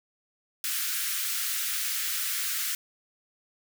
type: high-pass noise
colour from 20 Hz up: white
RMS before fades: -30 dBFS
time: 0.64-2.75 s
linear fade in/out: 2 ms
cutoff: 1300 Hz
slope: 48 dB/octave
effects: none

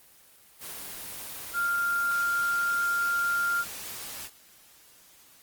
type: tone in noise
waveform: sine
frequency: 1395 Hz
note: F6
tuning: 2 cents flat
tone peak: -24 dBFS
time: 1.53-3.65 s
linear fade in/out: 50 ms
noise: white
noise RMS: -39 dBFS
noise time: 0.59-4.3 s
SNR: +12 dB
effects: white hiss -56 dBFS RMS until 5.42 s + Opus 24 kbps

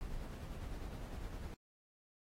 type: noise with tremolo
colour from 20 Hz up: brown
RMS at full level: -43 dBFS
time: 0.01-1.54 s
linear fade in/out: 0 ms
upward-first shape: sine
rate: 9.9 Hz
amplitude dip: 35%
effects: AAC 48 kbps

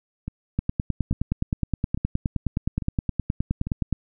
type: two click trains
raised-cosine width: 5 ms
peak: -17 / -10 dBFS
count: 5 / 33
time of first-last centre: 0.28-3.67 / 0.59-3.927 s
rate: 1.18 / 9.59 Hz
effects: none

